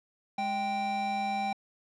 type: tone pair together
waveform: square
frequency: 207.7 / 784 Hz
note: G#3 / G5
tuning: 0 / 0 cents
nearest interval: octave + major seventh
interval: 2300 cents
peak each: -38 / -30 dBFS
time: 0.38-1.53 s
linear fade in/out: 5 ms
effects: low-pass 4000 Hz 12 dB/octave